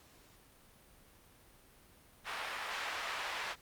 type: band-pass noise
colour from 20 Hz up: white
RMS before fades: -40 dBFS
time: 2.24-3.56 s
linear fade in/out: 50 ms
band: 780 to 2200 Hz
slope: 12 dB/octave
effects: pink hiss -62 dBFS RMS until 3.61 s + Opus 48 kbps